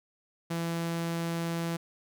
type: tone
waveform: sawtooth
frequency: 167.6 Hz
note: E3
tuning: 29 cents sharp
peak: -26 dBFS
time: 0.5-1.77 s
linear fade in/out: 10 ms
effects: none